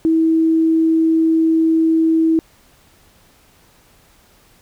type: tone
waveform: sine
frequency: 323.5 Hz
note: E4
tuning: 32 cents flat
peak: -11 dBFS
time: 0.05-2.39 s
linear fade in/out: 0 ms
effects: pink hiss -52 dBFS RMS until 4.61 s